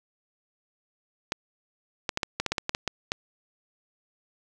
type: clicks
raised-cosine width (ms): 0.2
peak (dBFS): -9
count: 12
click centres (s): 1.321 / 2.092 / 2.174 / 2.232 / 2.4 / 2.463 / 2.52 / 2.582 / 2.694 / 2.749 / 2.877 / 3.119
effects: none